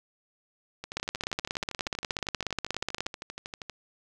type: two click trains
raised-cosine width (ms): 0.2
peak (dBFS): -20 / -12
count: 37 / 36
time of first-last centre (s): 0.84-3.697 / 0.97-3.066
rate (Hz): 12.6 / 16.7
effects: none